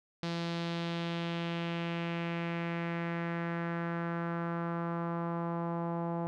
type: tone with low-pass filter sweep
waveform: sawtooth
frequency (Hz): 169.3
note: E3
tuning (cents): +46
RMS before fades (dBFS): -35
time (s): 0.23-6.27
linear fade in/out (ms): 0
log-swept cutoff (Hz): 4400 to 860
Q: 2.2
effects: none